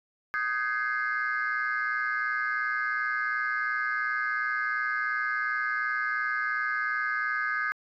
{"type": "chord", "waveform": "sine", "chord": "Ab major seventh", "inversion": "second", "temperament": "equal with one note detuned", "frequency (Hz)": [1244.5, 1538.4, 1661.2, 2093], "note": ["Eb6", "G6", "Ab6", "C7"], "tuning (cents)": [0, -33, 0, 0], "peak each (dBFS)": [-31, -31, -30, -35], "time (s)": [0.34, 7.72], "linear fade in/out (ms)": 0, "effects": ["tanh soft clip ceiling -19 dBFS"]}